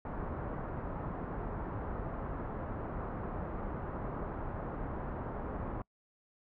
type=low-pass noise; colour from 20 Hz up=pink; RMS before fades=-39 dBFS; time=0.05-5.82 s; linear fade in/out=2 ms; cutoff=1300 Hz; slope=24 dB/octave; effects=noise-tail reverb RT60 0.1 s tail -26 dB re dry